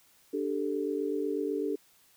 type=chord; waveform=sine; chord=D suspended fourth; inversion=none; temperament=equal; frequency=293.7 / 392 / 440 Hz; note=D4 / G4 / A4; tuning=0 / 0 / 0 cents; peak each=-33 dBFS; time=0.33-1.76 s; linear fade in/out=10 ms; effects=white hiss -63 dBFS RMS until 2.16 s